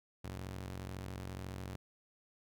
sawtooth ring-modulated tone, 94.2 Hz, F#2, 32 cents sharp, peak -35 dBFS, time 0.24-1.76 s, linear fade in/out 5 ms, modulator 21 Hz, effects none

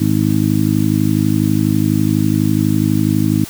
harmonic tone, 52.1 Hz, G#1, 6 cents sharp, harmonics 2 / 3 / 4 / 5 / 6, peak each -18 / -18 / -18 / -18 / -18 dBFS, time 0-3.45 s, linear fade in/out 10 ms, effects white hiss -33 dBFS RMS until 3.49 s

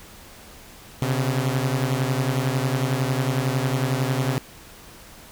sawtooth beating tone pair, 127.6 / 138.6 Hz, C3 / C#3, -43 / 0 cents, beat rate 11 Hz, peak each -19 / -21 dBFS, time 1.02-4.38 s, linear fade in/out 0 ms, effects pink hiss -45 dBFS RMS until 5.31 s

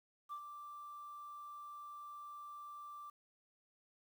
sine tone with ADSR envelope, 1174.7 Hz, D6, in tune, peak -39 dBFS, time 0.29-3.1 s, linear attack 35 ms, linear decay 72 ms, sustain -8 dB, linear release 6 ms, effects tanh soft clip ceiling -40 dBFS + 11-bit

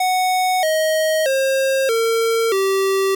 square tone with pitch steps, 740 / 629.5 / 535.5 / 455.5 / 387.5 Hz, F#5 / D#5 / C5 / A#4 / G4, 0 / +20 / +40 / -40 / -20 cents, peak -16 dBFS, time 0-3.15 s, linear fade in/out 5 ms, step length 630 ms, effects none

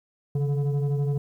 sine tone with frequency modulation, 140 Hz, C#3, 18 cents sharp, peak -20 dBFS, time 0.35-1.18 s, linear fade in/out 5 ms, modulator 292 Hz, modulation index 0.58, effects tanh soft clip ceiling -20 dBFS + 10-bit

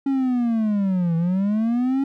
triangle linear two-way sweep, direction down then up, 277.1 to 163 to 277.1 Hz, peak -16 dBFS, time 0.06-2.04 s, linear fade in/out 5 ms, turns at 1.16 s, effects none

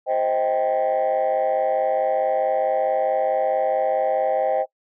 sine chord, C minor, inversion none, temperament just, 523.3 / 627.9 / 784.9 Hz, C5 / Eb5 / G5, 0 / +16 / +2 cents, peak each -21 dBFS, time 0.06-4.66 s, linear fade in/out 50 ms, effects noise-tail reverb RT60 0.1 s tail -20 dB re dry + tanh soft clip ceiling -14 dBFS

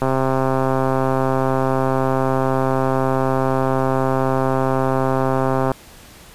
click train, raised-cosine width 1 ms, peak -5 dBFS, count 753, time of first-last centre 0.02-5.717 s, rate 132 Hz, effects pink hiss -43 dBFS RMS until 6.34 s + resampled to 32000 Hz

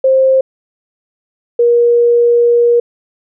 sine tone pair in turn, 528 / 475.2 Hz, C5 / A#4, +16 / +33 cents, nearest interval major second, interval 183 cents, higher first, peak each -6 dBFS, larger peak neither, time 0.04-0.41 / 1.59-2.8 s, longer second, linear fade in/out 5 ms, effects none

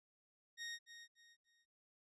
20% pulse tone with echo, 1864.7 Hz, A#6, in tune, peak -39 dBFS, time 0.57-0.79 s, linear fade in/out 50 ms, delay 290 ms, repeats 3, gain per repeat -10 dB, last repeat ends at 1.66 s, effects resampled to 24000 Hz

